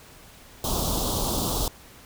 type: band-stop noise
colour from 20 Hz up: pink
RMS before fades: -26 dBFS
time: 0.64-1.68 s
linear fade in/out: 2 ms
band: 1200 to 3200 Hz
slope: 48 dB/octave
effects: pink hiss -49 dBFS RMS until 2.05 s